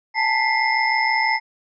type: tone cluster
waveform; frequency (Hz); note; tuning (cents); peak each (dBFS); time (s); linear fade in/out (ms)
sine; 846 / 892 / 1977 / 2104 / 5220; G#5 / A5 / B6 / C7 / E8; +32 / +23 / +1 / +9 / -18; -28 / -21 / -24 / -21 / -29; 0.14-1.4; 50
effects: none